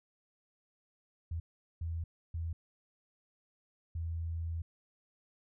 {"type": "tone bursts at uneven times", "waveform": "sine", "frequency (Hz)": 82.8, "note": "E2", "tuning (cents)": 8, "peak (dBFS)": -34, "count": 4, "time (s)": [[1.31, 1.4], [1.81, 2.04], [2.34, 2.53], [3.95, 4.62]], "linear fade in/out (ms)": 5, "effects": []}